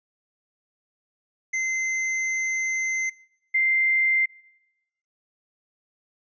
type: tone pair in turn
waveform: square / sine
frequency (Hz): 2069 / 2089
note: C7 / C7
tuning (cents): -20 / -3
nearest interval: unison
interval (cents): 17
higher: second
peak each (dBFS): -24 / -18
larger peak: second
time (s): 1.53-3.1 / 3.54-4.26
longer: first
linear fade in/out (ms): 10
effects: noise-tail reverb RT60 1.0 s tail -25 dB re dry + resampled to 16000 Hz